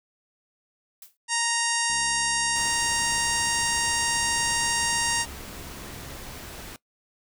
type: noise with exponential decay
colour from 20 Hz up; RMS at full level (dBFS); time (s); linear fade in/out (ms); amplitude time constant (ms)
blue; -40; 1.02-1.17; 2; 32
type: harmonic tone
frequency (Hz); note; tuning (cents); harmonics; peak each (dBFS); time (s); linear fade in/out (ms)
932.3; A#5; 0; 1 / 2 / 3 / 4 / 5 / 6 / 7 / 8 / 9 / 10; -30 / -30 / -32 / -36 / -33 / -32 / -33 / -33 / -35 / -32; 1.28-5.26; 50
type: click train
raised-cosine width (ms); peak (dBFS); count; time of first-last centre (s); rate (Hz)
3; -35; 293; 1.9-6.15; 68.7
type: noise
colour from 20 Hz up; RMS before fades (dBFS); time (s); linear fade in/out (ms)
pink; -40; 2.56-6.76; 0
effects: noise-tail reverb RT60 0.1 s tail -20 dB re dry